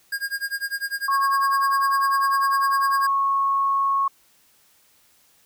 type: tone with tremolo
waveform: square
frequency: 1622 Hz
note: G#6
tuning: 41 cents flat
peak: -23 dBFS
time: 0.12-3.07 s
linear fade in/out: 5 ms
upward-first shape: sine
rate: 10 Hz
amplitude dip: 95%
type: tone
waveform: sine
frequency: 1099 Hz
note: C#6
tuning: 15 cents flat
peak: -18 dBFS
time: 1.08-4.08 s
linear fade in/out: 5 ms
effects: white hiss -59 dBFS RMS until 5.45 s

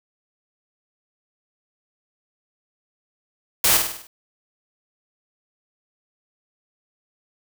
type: noise with echo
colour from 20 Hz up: white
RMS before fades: -17 dBFS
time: 3.64-3.77 s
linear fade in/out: 2 ms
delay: 50 ms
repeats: 6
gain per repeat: -5 dB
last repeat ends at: 4.07 s
effects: none

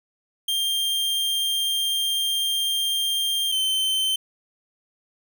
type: tone pair in turn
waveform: 45% pulse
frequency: 3188 / 3090 Hz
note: G7 / G7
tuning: +28 / -26 cents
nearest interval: minor second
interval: 54 cents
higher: first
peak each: -21 / -20 dBFS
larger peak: second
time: 0.48-3.52 / 3.52-4.16 s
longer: first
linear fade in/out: 5 ms
effects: none

